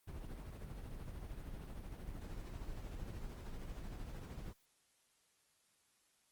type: noise with tremolo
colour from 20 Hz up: brown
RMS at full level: -45 dBFS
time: 0.07-4.53 s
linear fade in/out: 10 ms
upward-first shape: sine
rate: 13 Hz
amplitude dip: 40%
effects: white hiss -75 dBFS RMS until 6.31 s + Opus 32 kbps